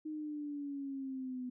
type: linear sweep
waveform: sine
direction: down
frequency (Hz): 310.5 to 248.4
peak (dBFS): -38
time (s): 0.05-1.5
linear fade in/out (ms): 10
effects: none